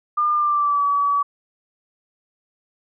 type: tone with pitch glide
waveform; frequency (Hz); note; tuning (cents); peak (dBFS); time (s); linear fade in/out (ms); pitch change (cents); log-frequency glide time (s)
sine; 1204 to 1141.7; D6 to D6; +43 to -49; -16; 0.17-1.23; 10; -92; 0.34-0.84
effects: none